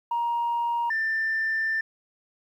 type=tone pair in turn; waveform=sine; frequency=942 / 1782.4 Hz; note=A#5 / A6; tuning=+18 / +22 cents; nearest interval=major seventh; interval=1104 cents; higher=second; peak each=-22 dBFS; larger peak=neither; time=0.11-0.9 / 0.9-1.81 s; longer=second; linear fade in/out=5 ms; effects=tanh soft clip ceiling -20 dBFS + 10-bit